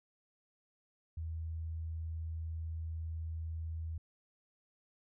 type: tone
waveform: sine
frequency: 81 Hz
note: E2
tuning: 30 cents flat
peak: -37 dBFS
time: 1.17-3.98 s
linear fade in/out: 5 ms
effects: none